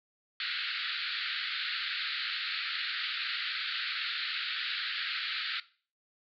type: band-pass noise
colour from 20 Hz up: white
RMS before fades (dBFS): -35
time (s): 0.4-5.6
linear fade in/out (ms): 2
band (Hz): 1300 to 4500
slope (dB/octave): 96
effects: noise-tail reverb RT60 0.4 s tail -18 dB re dry